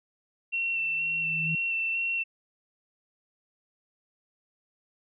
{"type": "tone with vibrato", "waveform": "sine", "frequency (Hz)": 2704, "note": "E7", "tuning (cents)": 43, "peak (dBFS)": -26, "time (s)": [0.52, 2.24], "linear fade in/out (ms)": 20, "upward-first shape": "square", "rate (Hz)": 2.1, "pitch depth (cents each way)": 13}
{"type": "tone with exponential growth", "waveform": "sine", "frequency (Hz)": 159, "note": "D#3", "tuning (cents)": 38, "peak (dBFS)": -28, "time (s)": [0.67, 1.55], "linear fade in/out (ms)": 2, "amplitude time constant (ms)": 190}
{"effects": []}